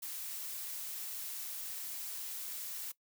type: noise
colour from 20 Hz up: blue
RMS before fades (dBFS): -42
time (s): 0.02-2.92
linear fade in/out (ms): 10
effects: noise-tail reverb RT60 0.1 s tail -19 dB re dry